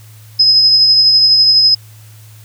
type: tone with tremolo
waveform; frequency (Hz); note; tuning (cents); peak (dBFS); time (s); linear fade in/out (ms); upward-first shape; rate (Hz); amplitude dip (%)
sine; 5080; D#8; +35; -4; 0.39-1.75; 10; triangle; 12; 35
effects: added 108 Hz sine -36 dBFS peak until 2.44 s + white hiss -45 dBFS RMS until 2.44 s